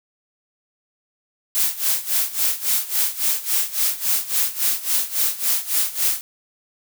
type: noise with tremolo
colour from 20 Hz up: blue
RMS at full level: -18 dBFS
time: 1.55-6.21 s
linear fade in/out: 0 ms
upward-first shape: sine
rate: 3.6 Hz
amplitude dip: 85%
effects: none